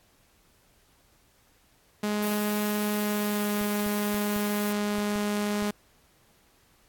sawtooth tone with pitch glide, 208.9 to 207.1 Hz, G#3 to G#3, +10 to -5 cents, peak -22 dBFS, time 2.03-5.71 s, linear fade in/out 5 ms, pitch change -15 cents, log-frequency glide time 2.98-3.46 s
violet noise, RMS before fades -36 dBFS, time 2.22-4.73 s, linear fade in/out 5 ms
clicks, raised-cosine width 5 ms, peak -30 dBFS, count 7, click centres 3.613 / 3.864 / 4.144 / 4.363 / 4.984 / 5.158 / 5.624 s
effects pink hiss -63 dBFS RMS until 6.88 s + AAC 64 kbps

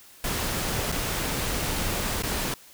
pink noise with dropouts, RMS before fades -28 dBFS, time 0.24-2.54 s, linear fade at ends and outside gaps 2 ms, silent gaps 0.918-0.923 / 2.223-2.234 s, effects white hiss -51 dBFS RMS until 2.73 s

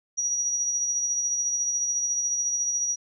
sine tone with tremolo, 5780 Hz, F#8, 41 cents flat, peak -22 dBFS, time 0.17-2.96 s, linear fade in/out 20 ms, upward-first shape sine, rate 14 Hz, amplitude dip 35%, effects none

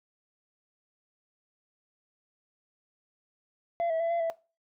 sine tone with pitch steps, 682 / 650 / 669 / 681 / 661 Hz, F5 / E5 / E5 / F5 / E5, -41 / -24 / +25 / -44 / +5 cents, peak -23 dBFS, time 3.8-4.3 s, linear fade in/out 0 ms, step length 100 ms, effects noise-tail reverb RT60 0.3 s tail -21 dB re dry + tanh soft clip ceiling -25 dBFS

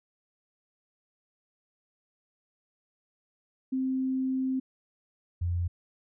sine tone pair in turn, 261.6 / 87.13 Hz, C4 / F2, 0 / -4 cents, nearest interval octave + perfect fifth, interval 1904 cents, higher first, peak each -26 dBFS, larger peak neither, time 3.72-4.6 / 5.41-5.68 s, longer first, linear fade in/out 10 ms, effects none

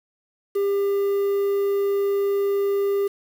triangle tone with quantisation, 399.4 Hz, G4, 32 cents sharp, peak -17 dBFS, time 0.55-3.08 s, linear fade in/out 10 ms, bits 7, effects none

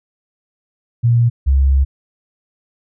sine tone pair in turn, 118.4 / 67.83 Hz, A#2 / C#2, +27 / -37 cents, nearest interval minor seventh, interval 964 cents, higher first, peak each -9 dBFS, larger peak neither, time 1.03-1.3 / 1.46-1.85 s, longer second, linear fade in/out 20 ms, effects none

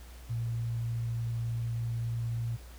sine tone, 116.54 Hz, A#2, in tune, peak -30 dBFS, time 0.29-2.57 s, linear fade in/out 20 ms, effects added 60 Hz sine -46 dBFS peak until 2.78 s + pink hiss -55 dBFS RMS until 2.78 s

